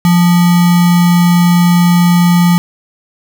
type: tone with sample-and-hold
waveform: sine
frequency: 174.61 Hz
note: F3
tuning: in tune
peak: -5 dBFS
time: 0.05-2.58 s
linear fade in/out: 0 ms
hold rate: 1050 Hz
effects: none